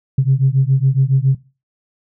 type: beating tone pair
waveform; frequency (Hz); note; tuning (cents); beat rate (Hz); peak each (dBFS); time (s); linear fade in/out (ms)
sine; 130.81 / 138.01; C3 / C#3; 0 / -7; 7.2; -13; 0.18-1.35; 5
effects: noise-tail reverb RT60 0.3 s tail -18 dB re dry + tanh soft clip ceiling -4 dBFS